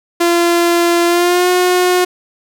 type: tone with pitch glide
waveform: sawtooth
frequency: 343.4 to 361.3 Hz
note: F4 to F#4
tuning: -29 to -41 cents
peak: -6 dBFS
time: 0.2-2.05 s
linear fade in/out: 10 ms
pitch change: +88 cents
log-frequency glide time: 1.06-1.48 s
effects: none